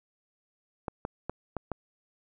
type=clicks; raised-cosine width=1 ms; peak=-18 dBFS; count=5; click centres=0.882 / 1.051 / 1.296 / 1.567 / 1.717 s; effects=none